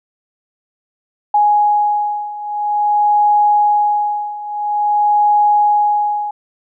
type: beating tone pair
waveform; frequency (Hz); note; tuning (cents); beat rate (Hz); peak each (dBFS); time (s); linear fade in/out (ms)
sine; 832 / 832.49; G#5 / G#5; +3 / +4; 0.49; -16 / -13; 1.34-6.31; 5
effects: none